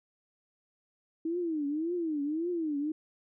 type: tone with vibrato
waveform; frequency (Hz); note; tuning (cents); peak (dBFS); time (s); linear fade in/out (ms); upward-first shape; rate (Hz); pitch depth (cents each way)
sine; 317.4; D#4; +35; -29; 1.25-2.92; 5; triangle; 1.8; 220
effects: none